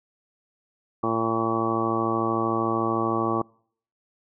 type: harmonic tone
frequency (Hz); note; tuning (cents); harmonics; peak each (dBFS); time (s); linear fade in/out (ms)
113.3; A#2; -49; 1 / 2 / 3 / 4 / 5 / 6 / 7 / 8 / 9 / 10; -34 / -30 / -27 / -32 / -34 / -35 / -32 / -36 / -36 / -27; 1.03-3.42; 5
effects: noise-tail reverb RT60 0.6 s tail -26 dB re dry